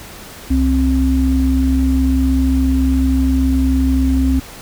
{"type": "tone pair together", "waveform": "sine", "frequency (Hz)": [65.9, 263.6], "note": ["C2", "C4"], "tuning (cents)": [13, 13], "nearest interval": "2 octaves", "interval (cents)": 2400, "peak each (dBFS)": -14, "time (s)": [0.5, 4.4], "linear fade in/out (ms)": 10, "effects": ["pink hiss -35 dBFS RMS until 4.61 s"]}